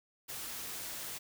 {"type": "noise", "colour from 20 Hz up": "white", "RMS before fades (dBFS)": -42, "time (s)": [0.28, 1.19], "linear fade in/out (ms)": 20, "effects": []}